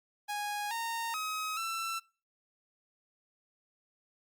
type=tone with pitch steps; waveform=sawtooth; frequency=827 / 921 / 1269 / 1337 Hz; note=G#5 / A#5 / D#6 / E6; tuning=-8 / -21 / +34 / +24 cents; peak=-30 dBFS; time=0.28-2 s; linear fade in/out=20 ms; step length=430 ms; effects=noise-tail reverb RT60 0.4 s tail -26 dB re dry + Opus 48 kbps